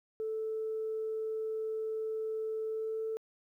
sine tone with pitch glide, 439.3 to 442.6 Hz, A4 to A4, -3 to +10 cents, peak -32 dBFS, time 0.2-3.17 s, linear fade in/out 0 ms, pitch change +13 cents, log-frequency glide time 2.66-3.04 s, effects tanh soft clip ceiling -28 dBFS + 12-bit

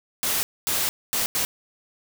white noise bursts at uneven times, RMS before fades -24 dBFS, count 4, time 0.23-0.43 / 0.67-0.89 / 1.13-1.26 / 1.35-1.45 s, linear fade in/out 0 ms, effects none

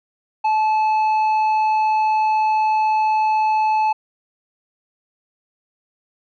triangle tone with tanh clipping, 866 Hz, A5, 28 cents flat, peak -16 dBFS, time 0.44-3.93 s, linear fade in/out 10 ms, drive 10 dB, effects none

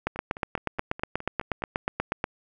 two click trains, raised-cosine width 0.5 ms, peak -23 / -10 dBFS, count 8 / 19, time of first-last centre 0.16-1.621 / 0.07-2.241 s, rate 4.79 / 8.29 Hz, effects none

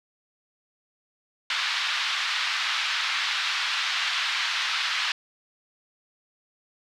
white band-pass noise, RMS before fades -27 dBFS, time 1.5-5.12 s, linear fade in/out 2 ms, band 1100 to 4100 Hz, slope 24 dB/octave, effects none

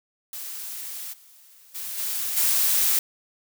blue noise with level steps, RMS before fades -35 / -52 / -33 / -28 / -21 dBFS, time 0.33-2.99 s, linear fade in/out 2 ms, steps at 1.12 / 1.74 / 1.97 / 2.36 s, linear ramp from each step 20 ms, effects none

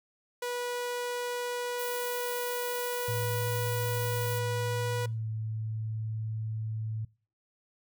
sawtooth tone, 488.1 Hz, B4, 20 cents flat, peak -28 dBFS, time 0.42-5.06 s, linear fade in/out 5 ms
white high-pass noise, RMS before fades -40 dBFS, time 1.78-4.4 s, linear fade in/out 20 ms, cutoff 11000 Hz, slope 12 dB/octave
sine tone with pitch glide, 112.6 to 109.9 Hz, A2 to A2, +40 to -2 cents, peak -31 dBFS, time 3.08-7.05 s, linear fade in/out 5 ms, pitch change -42 cents, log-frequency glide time 5.09-5.29 s
effects noise-tail reverb RT60 0.4 s tail -24 dB re dry

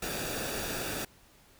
pink noise with comb filter, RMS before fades -35 dBFS, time 0.02-1.05 s, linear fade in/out 5 ms, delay 0.96 ms, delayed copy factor -0.55, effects pink hiss -60 dBFS RMS until 1.59 s

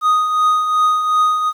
triangle tone with tremolo, 1244.5 Hz, D#6, in tune, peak -8 dBFS, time 0.01-1.53 s, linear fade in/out 50 ms, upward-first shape triangle, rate 2.7 Hz, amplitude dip 55%, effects 8-bit

